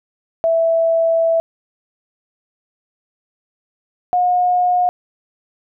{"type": "tone pair in turn", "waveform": "sine", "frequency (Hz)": [659.3, 719.8], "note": ["E5", "F#5"], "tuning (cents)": [0, -48], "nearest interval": "major second", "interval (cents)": 152, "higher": "second", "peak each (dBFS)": -12, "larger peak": "neither", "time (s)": [[0.44, 1.4], [4.13, 4.89]], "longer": "first", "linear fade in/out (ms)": 0, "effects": []}